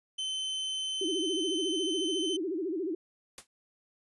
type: tone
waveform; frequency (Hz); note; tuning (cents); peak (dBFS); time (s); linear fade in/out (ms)
40% pulse; 3068; G7; -38; -31; 0.18-2.37; 10
type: tone with vibrato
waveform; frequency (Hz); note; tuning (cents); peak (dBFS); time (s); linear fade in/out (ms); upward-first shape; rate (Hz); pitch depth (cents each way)
sine; 349.2; F4; 0; -30; 1.01-2.95; 5; sine; 14; 220
type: noise with exponential decay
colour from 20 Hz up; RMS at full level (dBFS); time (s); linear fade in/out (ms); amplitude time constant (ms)
white; -39; 3.38-3.47; 1; 19
effects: resampled to 24000 Hz